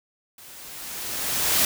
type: noise with level ramp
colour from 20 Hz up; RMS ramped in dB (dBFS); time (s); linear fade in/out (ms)
white; -46 to -19; 0.38-1.65; 2
effects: none